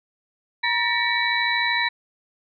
sine tone cluster, 951 / 1794 / 1907 / 2276 / 3944 Hz, A#5 / A6 / A#6 / C#7 / B7, +34 / +33 / +39 / +45 / -3 cents, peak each -26 dBFS, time 0.63-1.89 s, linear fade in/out 10 ms, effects none

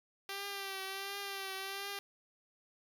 5% pulse tone with vibrato, 392 Hz, G4, in tune, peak -28 dBFS, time 0.29-1.99 s, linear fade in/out 2 ms, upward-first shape triangle, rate 1.4 Hz, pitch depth 44 cents each way, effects 11-bit

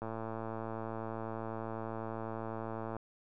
click train, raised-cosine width 1 ms, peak -26 dBFS, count 331, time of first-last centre 0.02-2.966 s, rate 112 Hz, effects none

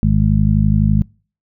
harmonic tone, 51.91 Hz, G#1, in tune, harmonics 1 / 2 / 3 / 4, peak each -16 / -16 / -16 / -16 dBFS, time 0.03-1.02 s, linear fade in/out 0 ms, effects noise-tail reverb RT60 0.4 s tail -26 dB re dry

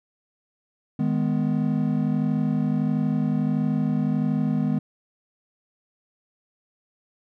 triangle chord, G# minor, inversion second, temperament just, 155.74 / 207.7 / 249.2 Hz, D#3 / G#3 / B3, +2 / 0 / +16 cents, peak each -23 dBFS, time 0.99-4.79 s, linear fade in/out 5 ms, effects none

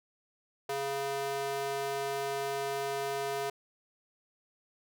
square tone with high-pass filter, 138.59 Hz, C#3, in tune, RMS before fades -34 dBFS, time 0.69-3.5 s, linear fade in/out 5 ms, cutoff 520 Hz, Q 2.1, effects none

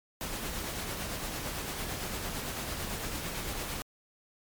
pink noise with tremolo, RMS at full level -35 dBFS, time 0.21-3.82 s, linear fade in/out 0 ms, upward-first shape sine, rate 8.9 Hz, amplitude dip 30%, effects MP3 96 kbps

